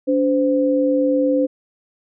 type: tone pair together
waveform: sine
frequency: 286.7 / 515 Hz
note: D4 / C5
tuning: -42 / -28 cents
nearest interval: minor seventh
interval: 1014 cents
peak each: -17 dBFS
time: 0.07-1.47 s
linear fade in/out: 20 ms
effects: none